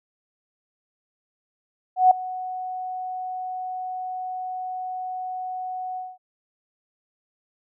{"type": "tone with ADSR envelope", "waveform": "sine", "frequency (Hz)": 740, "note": "F#5", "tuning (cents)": 0, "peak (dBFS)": -9, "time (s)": [1.96, 6.18], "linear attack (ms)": 150, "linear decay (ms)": 4, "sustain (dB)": -19, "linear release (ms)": 210, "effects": []}